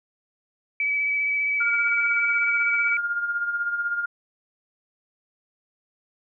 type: tone with vibrato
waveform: sine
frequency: 2290 Hz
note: D7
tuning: 44 cents flat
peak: -21 dBFS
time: 0.8-2.97 s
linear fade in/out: 2 ms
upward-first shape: sine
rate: 15 Hz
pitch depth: 14 cents each way
type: tone with tremolo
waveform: sine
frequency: 1412 Hz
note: F6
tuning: 19 cents sharp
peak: -21 dBFS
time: 1.6-4.06 s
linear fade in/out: 10 ms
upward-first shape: sine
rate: 16 Hz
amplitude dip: 55%
effects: none